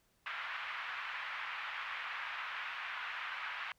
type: band-pass noise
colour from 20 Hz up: pink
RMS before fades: -42 dBFS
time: 0.26-3.72 s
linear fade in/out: 2 ms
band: 1100 to 2700 Hz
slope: 24 dB/octave
effects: pink hiss -74 dBFS RMS until 3.78 s